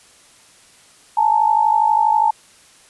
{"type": "tone pair together", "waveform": "sine", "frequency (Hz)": [852, 904.3], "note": ["G#5", "A5"], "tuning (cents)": [44, 47], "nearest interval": "minor second", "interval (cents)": 103, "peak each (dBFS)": -15, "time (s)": [1.17, 2.31], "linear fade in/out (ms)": 5, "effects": ["white hiss -49 dBFS RMS until 2.89 s", "resampled to 24000 Hz"]}